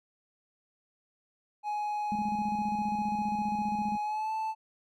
triangle tone with pitch glide, 837 to 877.6 Hz, G#5 to A5, +13 to -5 cents, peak -28 dBFS, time 1.63-4.55 s, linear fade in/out 50 ms, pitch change +82 cents, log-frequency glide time 4.01-4.32 s
sine tone with tremolo, 210 Hz, G#3, 19 cents sharp, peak -30 dBFS, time 2.12-3.97 s, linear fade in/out 0 ms, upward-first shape square, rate 15 Hz, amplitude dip 70%
effects none

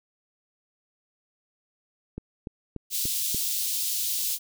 click train, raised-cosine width 3 ms, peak -21 dBFS, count 5, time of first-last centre 2.18-3.346 s, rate 3.43 Hz
white high-pass noise, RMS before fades -28 dBFS, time 2.9-4.39 s, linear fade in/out 50 ms, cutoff 3300 Hz, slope 24 dB/octave
effects none

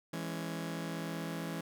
sawtooth chord, C# minor, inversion first, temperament just, 166.31 / 207.9 / 277.2 Hz, E3 / G#3 / C#4, +16 / +2 / 0 cents, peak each -35 / -40 / -39 dBFS, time 0.13-1.61 s, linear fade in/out 5 ms, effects none

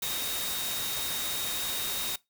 sine tone in noise, 3729 Hz, A#7, in tune, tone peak -35 dBFS, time 0.02-2.16 s, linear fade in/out 5 ms, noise white, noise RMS -33 dBFS, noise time 0.02-2.16 s, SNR -5 dB, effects noise-tail reverb RT60 0.2 s tail -22 dB re dry

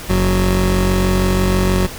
25% pulse tone pair together, 46.1 / 185 Hz, F#1 / F#3, -6 / 0 cents, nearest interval 2 octaves, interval 2406 cents, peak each -12 dBFS, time 0.09-1.87 s, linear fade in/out 10 ms, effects pink hiss -31 dBFS RMS until 1.98 s

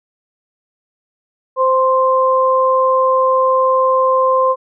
sine tone pair together, 520.4 / 1046.5 Hz, C5 / C6, -9 / 0 cents, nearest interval octave, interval 1209 cents, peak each -13 dBFS, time 1.56-4.56 s, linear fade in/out 50 ms, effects none

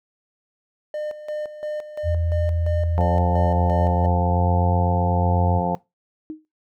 triangle tone with tremolo, 604 Hz, D5, 48 cents sharp, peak -23 dBFS, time 0.94-4.06 s, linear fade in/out 2 ms, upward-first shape square, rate 2.9 Hz, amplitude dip 70%
sine tone with pitch glide, 83.2 to 89.17 Hz, E2 to F2, +17 to +37 cents, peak -19 dBFS, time 2.03-5.62 s, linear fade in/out 50 ms, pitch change +120 cents, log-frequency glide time 3.91-4.77 s
harmonic tone, 87.9 Hz, F2, 12 cents sharp, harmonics 1 / 2 / 3 / 4 / 5 / 6 / 8 / 9 / 10, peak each -35 / -24 / -34 / -35 / -32 / -28 / -27 / -30 / -27 dBFS, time 2.98-5.75 s, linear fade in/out 0 ms
sine tone with exponential decay, 311.8 Hz, D#4, 4 cents sharp, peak -25 dBFS, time 6.3-6.45 s, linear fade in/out 0 ms, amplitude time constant 31 ms
effects noise-tail reverb RT60 0.2 s tail -20 dB re dry

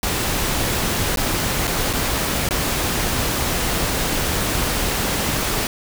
pink noise with dropouts, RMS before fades -21 dBFS, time 0.03-5.67 s, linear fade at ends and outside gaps 1 ms, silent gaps 1.16-1.172 / 1.671-1.676 / 1.93-1.934 / 2.489-2.508 s, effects none

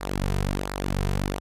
sawtooth tone with flanger, 48.1 Hz, G1, 32 cents flat, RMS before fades -27 dBFS, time 0-1.4 s, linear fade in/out 20 ms, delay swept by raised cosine 0.31 to 3.61 ms, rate 1.4 Hz, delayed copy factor -0.7, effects resampled to 32000 Hz

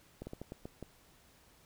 slowing click train, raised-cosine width 2 ms, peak -29 dBFS, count 7, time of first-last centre 0.22-0.827 s, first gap 50 ms, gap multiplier 1.28, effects pink hiss -64 dBFS RMS until 1.65 s

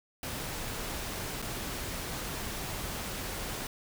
pink noise with dropouts, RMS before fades -37 dBFS, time 0.23-3.67 s, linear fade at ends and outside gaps 2 ms, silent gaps 1.419-1.424 s, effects none

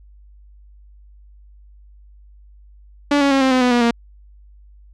sawtooth tone with pitch steps, 287.9 / 279.5 / 271.4 / 263.5 / 255.9 / 248.5 / 241.3 / 234.3 Hz, D4 / C#4 / C#4 / C4 / C4 / B3 / B3 / A#3, -34 / +14 / -36 / +12 / -38 / +11 / -40 / +9 cents, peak -9 dBFS, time 3.11-3.91 s, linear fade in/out 5 ms, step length 100 ms, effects added 50 Hz sine -43 dBFS peak until 4.93 s + low-pass 5000 Hz 12 dB/octave

